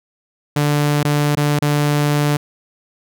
sawtooth tone with dropouts, 146.83 Hz, D3, in tune, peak -10 dBFS, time 0.56-2.37 s, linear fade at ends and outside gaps 5 ms, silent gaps 1.032-1.048 / 1.353-1.371 / 1.591-1.62 s, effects none

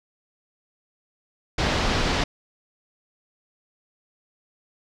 pink low-pass noise, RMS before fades -23 dBFS, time 1.58-2.24 s, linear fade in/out 5 ms, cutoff 5400 Hz, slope 24 dB/octave, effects none

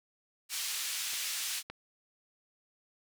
pink band-pass noise, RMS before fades -36 dBFS, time 0.49-1.63 s, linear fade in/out 50 ms, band 2900 to 13000 Hz, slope 12 dB/octave
clicks, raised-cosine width 0.3 ms, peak -31 / -25 dBFS, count 2, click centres 1.134 / 1.7 s
effects none

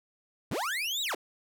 35% pulse linear two-way sweep, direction up then down, 69 to 3951 to 214.3 Hz, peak -28 dBFS, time 0.51-1.15 s, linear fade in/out 5 ms, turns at 1.02 s, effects none

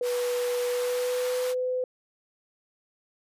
sine tone with pitch glide, 490 to 506.4 Hz, B4 to B4, -14 to +43 cents, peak -25 dBFS, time 0.01-1.84 s, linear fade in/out 2 ms, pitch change +57 cents, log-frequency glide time 0.66-1.67 s
pink high-pass noise, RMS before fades -38 dBFS, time 0.02-1.55 s, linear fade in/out 50 ms, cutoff 780 Hz, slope 48 dB/octave
effects resampled to 32000 Hz

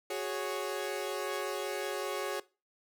sawtooth chord, F# suspended second, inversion none, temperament equal, 370 / 415.3 / 554.4 Hz, F#4 / G#4 / C#5, 0 / 0 / 0 cents, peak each -34 dBFS, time 0.1-2.4 s, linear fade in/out 5 ms, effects noise-tail reverb RT60 0.3 s tail -20 dB re dry

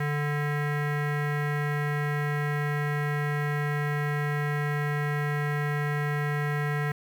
square tone with low-pass filter, 146.83 Hz, D3, in tune, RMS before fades -28 dBFS, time 0-6.92 s, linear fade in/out 5 ms, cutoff 1900 Hz, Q 4.1, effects 8-bit

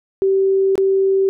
sine tone with dropouts, 386.7 Hz, G4, 24 cents flat, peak -12 dBFS, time 0.22-1.29 s, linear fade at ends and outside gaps 0 ms, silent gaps 0.755-0.779 s, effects none

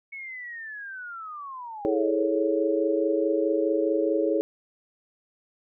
sine linear sweep, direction down, 2217 to 370 Hz, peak -35 dBFS, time 0.12-2.37 s, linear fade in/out 10 ms
sine chord, A major seventh, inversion second, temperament equal with one note detuned, 325.1 / 415.3 / 440 / 554.4 Hz, E4 / G#4 / A4 / C#5, -24 / 0 / 0 / 0 cents, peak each -26 / -27 / -28 / -27 dBFS, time 1.85-4.41 s, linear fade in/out 0 ms
effects none

